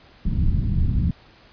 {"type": "low-pass noise", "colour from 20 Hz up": "pink", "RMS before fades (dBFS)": -20, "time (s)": [0.25, 1.11], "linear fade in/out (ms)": 5, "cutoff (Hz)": 190, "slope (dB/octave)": 24, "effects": ["pink hiss -51 dBFS RMS until 1.52 s", "resampled to 11025 Hz"]}